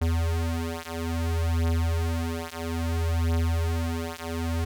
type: beating tone pair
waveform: square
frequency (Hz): 82.41 / 83.01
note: E2 / E2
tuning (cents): 0 / +13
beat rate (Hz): 0.6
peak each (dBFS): -28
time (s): 0.01-4.65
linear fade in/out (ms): 10
effects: none